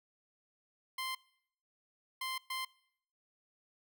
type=tone bursts at uneven times; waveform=15% pulse; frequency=1044 Hz; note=C6; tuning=4 cents flat; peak=-30 dBFS; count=3; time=0.98-1.15 / 2.21-2.38 / 2.5-2.65 s; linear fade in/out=5 ms; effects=noise-tail reverb RT60 0.7 s tail -23 dB re dry